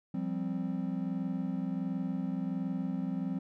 triangle chord, F suspended second, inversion none, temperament equal, 174.61 / 196 / 261.6 Hz, F3 / G3 / C4, 0 / 0 / 0 cents, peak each -34 dBFS, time 0.14-3.39 s, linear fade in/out 5 ms, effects none

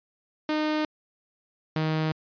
sawtooth tone pair in turn, 306.5 / 157.1 Hz, D#4 / D#3, -26 / +17 cents, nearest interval octave, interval 1157 cents, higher first, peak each -20 dBFS, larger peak neither, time 0.49-0.85 / 1.76-2.12 s, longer neither, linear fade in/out 2 ms, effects resampled to 11025 Hz

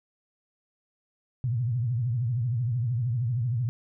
sine tone with vibrato, 120 Hz, B2, 49 cents flat, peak -24 dBFS, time 1.44-3.69 s, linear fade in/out 0 ms, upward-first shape triangle, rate 13 Hz, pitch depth 190 cents each way, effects none

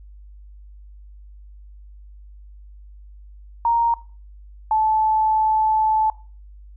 sine tone pair in turn, 932.3 / 870.6 Hz, A#5 / A5, 0 / -19 cents, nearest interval minor second, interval 119 cents, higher first, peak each -15 dBFS, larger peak neither, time 3.65-3.94 / 4.71-6.1 s, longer second, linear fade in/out 2 ms, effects noise-tail reverb RT60 0.4 s tail -21 dB re dry + added 50 Hz sine -40 dBFS peak until 6.76 s

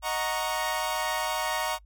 sawtooth chord, D# minor seventh, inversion none, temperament equal with one note detuned, 622.3 / 734.9 / 932.3 / 1108.7 Hz, D#5 / F#5 / A#5 / C#6, 0 / -12 / 0 / 0 cents, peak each -30 / -30 / -27 / -30 dBFS, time 0.02-1.79 s, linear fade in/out 50 ms, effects noise-tail reverb RT60 0.1 s tail -26 dB re dry + added 50 Hz sine -51 dBFS peak until 1.85 s

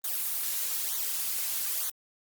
blue noise with flanger, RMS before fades -31 dBFS, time 0.04-1.9 s, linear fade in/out 5 ms, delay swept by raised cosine 0.38 to 4.98 ms, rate 1.1 Hz, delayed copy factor -0.8, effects Opus 32 kbps

